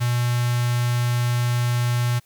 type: tone with notch filter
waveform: square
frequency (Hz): 121.3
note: B2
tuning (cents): -31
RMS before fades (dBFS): -21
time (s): 0-2.2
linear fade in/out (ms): 20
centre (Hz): 420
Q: 0.55
effects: white hiss -60 dBFS RMS until 2.25 s